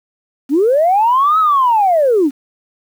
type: linear two-way sweep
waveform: sine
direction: up then down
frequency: 252.7 to 1305 to 252.7 Hz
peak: -8 dBFS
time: 0.49-2.31 s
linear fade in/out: 50 ms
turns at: 1.39 s
effects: tanh soft clip ceiling -4 dBFS + 7-bit